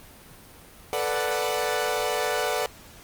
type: chord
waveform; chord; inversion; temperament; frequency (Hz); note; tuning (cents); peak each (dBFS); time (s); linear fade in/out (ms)
sawtooth; B minor seventh; third; equal; 440 / 493.9 / 587.3 / 740; A4 / B4 / D5 / F#5; 0 / 0 / 0 / 0; -26; 0.93-2.66; 0
effects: pink hiss -48 dBFS RMS until 3.03 s + Opus 32 kbps